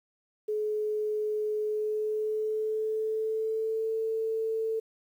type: tone with pitch glide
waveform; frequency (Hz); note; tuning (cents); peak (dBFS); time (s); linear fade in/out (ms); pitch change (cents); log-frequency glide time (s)
sine; 425.7 to 444.8; G#4 to A4; +43 to +19; -27; 0.48-4.8; 10; +76; 1.66-3.94
effects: 10-bit